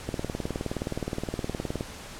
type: click train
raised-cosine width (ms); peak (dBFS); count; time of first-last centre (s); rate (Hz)
2; -16; 34; 0.09-1.809; 19.2
effects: pink hiss -42 dBFS RMS until 2.19 s + low-pass 10000 Hz 12 dB/octave